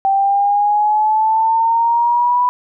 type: exponential sweep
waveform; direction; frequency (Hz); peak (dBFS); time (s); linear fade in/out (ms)
sine; up; 777 to 990; -11; 0.05-2.49; 0
effects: none